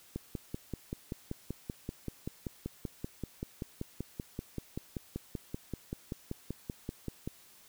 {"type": "click train", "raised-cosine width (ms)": 3, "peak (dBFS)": -23, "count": 38, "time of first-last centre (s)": [0.16, 7.275], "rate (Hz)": 5.2, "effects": ["white hiss -59 dBFS RMS until 7.68 s"]}